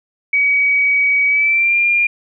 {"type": "tone with pitch glide", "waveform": "sine", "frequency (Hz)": [2266, 2401], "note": ["C#7", "D7"], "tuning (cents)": [37, 38], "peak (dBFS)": -11, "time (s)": [0.33, 2.07], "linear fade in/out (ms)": 5, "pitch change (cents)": 101, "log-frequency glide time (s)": [1.27, 1.78], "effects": []}